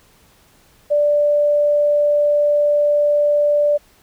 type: tone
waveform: sine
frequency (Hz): 587.3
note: D5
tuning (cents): 0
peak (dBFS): -12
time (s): 0.9-3.78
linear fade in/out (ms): 20
effects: pink hiss -53 dBFS RMS until 4.02 s